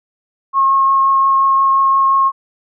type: tone with vibrato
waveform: sine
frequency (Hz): 1083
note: C#6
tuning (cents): -41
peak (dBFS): -9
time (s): 0.53-2.32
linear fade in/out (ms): 50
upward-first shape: triangle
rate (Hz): 5.7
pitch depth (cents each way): 10
effects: none